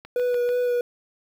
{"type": "click train", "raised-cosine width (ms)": 0.3, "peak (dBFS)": -24, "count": 4, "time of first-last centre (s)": [0.05, 0.491], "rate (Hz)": 6.81}
{"type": "tone with vibrato", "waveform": "triangle", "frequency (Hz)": 489.2, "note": "B4", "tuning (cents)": -16, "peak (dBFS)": -18, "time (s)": [0.16, 0.81], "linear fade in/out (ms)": 2, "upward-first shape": "sine", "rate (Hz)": 2.9, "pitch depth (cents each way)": 16}
{"effects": ["8-bit"]}